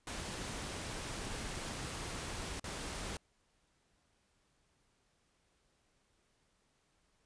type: noise with dropouts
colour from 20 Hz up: pink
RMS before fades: -42 dBFS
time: 0.07-3.17 s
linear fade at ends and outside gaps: 2 ms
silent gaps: 2.597-2.641 s
effects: pink hiss -75 dBFS RMS until 7.25 s + resampled to 22050 Hz